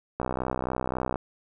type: click train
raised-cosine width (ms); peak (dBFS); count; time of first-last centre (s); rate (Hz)
1; -14; 62; 0.2-1.158; 63.7
effects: none